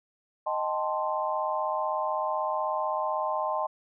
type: chord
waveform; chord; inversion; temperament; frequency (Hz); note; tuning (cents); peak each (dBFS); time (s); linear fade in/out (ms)
sine; A half-diminished seventh; second; equal; 622.3 / 784 / 880 / 1046.5; Eb5 / G5 / A5 / C6; 0 / 0 / 0 / 0; -31 / -34 / -32 / -31; 0.46-3.67; 10
effects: none